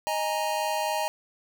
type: chord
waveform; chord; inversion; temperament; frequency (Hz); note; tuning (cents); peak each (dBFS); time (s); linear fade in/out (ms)
square; D# suspended fourth; none; just; 622.3 / 829.7 / 933.4; D#5 / G#5 / A#5; 0 / -2 / +2; -31; 0.07-1.08; 0
effects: none